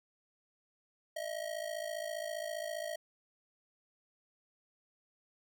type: ring-modulated tone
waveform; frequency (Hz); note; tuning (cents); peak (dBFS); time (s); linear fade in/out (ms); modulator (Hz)
square; 636; D#5; +38; -35; 1.16-2.96; 5; 27.5
effects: none